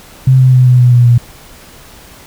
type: tone with pitch steps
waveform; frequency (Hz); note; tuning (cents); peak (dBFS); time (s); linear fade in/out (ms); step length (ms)
sine; 130.81 / 128.93 / 127.09 / 125.26 / 123.47 / 121.7 / 119.95; C3 / C3 / C3 / B2 / B2 / B2 / A#2; 0 / -25 / -50 / +25 / 0 / -25 / +50; -3; 0.27-1.18; 5; 130
effects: pink hiss -37 dBFS RMS until 2.26 s